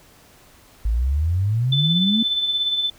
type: exponential sweep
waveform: sine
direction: up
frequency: 51.91 to 233.1 Hz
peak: -17 dBFS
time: 0.85-2.23 s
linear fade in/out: 5 ms
type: tone with tremolo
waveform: sine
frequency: 3520 Hz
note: A7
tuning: in tune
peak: -17 dBFS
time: 1.72-2.9 s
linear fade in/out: 5 ms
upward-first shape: sine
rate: 17 Hz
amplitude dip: 45%
effects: pink hiss -51 dBFS RMS until 2.98 s